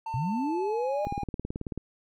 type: tone with pitch glide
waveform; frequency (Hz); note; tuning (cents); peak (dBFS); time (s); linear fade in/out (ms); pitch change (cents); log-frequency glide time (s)
triangle; 897 to 813.1; A5 to G#5; +33 to -37; -30; 0.06-1.24; 5; -170; 0.3-1.11
type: linear sweep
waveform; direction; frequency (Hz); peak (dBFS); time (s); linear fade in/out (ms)
sine; up; 111.3 to 617; -27; 0.14-1.05; 0
type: click train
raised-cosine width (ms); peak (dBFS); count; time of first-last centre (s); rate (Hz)
3; -20; 14; 1.07-1.777; 18.4
effects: none